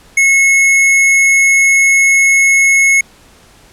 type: tone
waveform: square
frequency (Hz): 2182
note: C#7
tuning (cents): -28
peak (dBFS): -7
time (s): 0.17-3.01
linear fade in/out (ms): 5
effects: pink hiss -44 dBFS RMS until 3.72 s + low-pass 11000 Hz 12 dB/octave